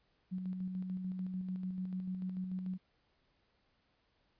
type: tone with tremolo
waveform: sine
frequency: 185 Hz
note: F#3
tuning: in tune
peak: -35 dBFS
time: 0.31-2.78 s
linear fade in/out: 20 ms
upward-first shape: square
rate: 6.8 Hz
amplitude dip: 35%
effects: pink hiss -75 dBFS RMS until 4.39 s + resampled to 11025 Hz